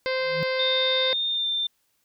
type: harmonic tone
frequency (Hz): 520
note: C5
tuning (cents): -11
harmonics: 1 / 2 / 3 / 4 / 5 / 6 / 7 / 8 / 9 / 10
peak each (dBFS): -25 / -35 / -34 / -31 / -40 / -43 / -39 / -41 / -37 / -47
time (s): 0.06-1.13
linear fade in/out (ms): 0
type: tone with exponential growth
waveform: sine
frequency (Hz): 159.2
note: D#3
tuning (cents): +40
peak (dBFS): -25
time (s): 0.18-0.43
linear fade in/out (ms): 0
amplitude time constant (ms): 54
type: tone with pitch glide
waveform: sine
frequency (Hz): 3640 to 3582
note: A#7 to A7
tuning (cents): -42 to +30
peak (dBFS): -23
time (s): 0.59-1.67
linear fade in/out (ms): 5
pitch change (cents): -28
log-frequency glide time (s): 1.28-1.47
effects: white hiss -70 dBFS RMS until 2.04 s